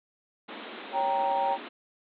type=band-pass noise; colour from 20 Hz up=pink; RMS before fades=-42 dBFS; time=0.48-1.69 s; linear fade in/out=10 ms; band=210 to 3900 Hz; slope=96 dB/octave
type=chord; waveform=sine; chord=G diminished; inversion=second; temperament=equal; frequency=554.4 / 784 / 932.3 Hz; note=Db5 / G5 / Bb5; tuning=0 / 0 / 0 cents; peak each=-32 / -27 / -28 dBFS; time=0.92-1.58 s; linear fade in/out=50 ms
effects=none